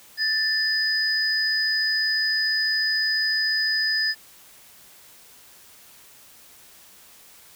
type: tone pair together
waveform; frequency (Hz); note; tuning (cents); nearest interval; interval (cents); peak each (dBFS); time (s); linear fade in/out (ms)
sine; 1763 / 4993; A6 / D#8; +3 / +5; octave + tritone; 1802; -23; 0.17-4.15; 50
effects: white hiss -50 dBFS RMS until 7.55 s